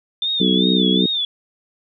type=tone with vibrato; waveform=sine; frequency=3537 Hz; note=A7; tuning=8 cents sharp; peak=-18 dBFS; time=0.22-1.25 s; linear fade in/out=2 ms; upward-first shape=sine; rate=2.6 Hz; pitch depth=100 cents each way
type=harmonic tone; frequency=62.5 Hz; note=B1; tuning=21 cents sharp; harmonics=3 / 4 / 5 / 6 / 7; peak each=-18 / -20 / -22 / -24 / -25 dBFS; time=0.4-1.06 s; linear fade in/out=5 ms
effects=none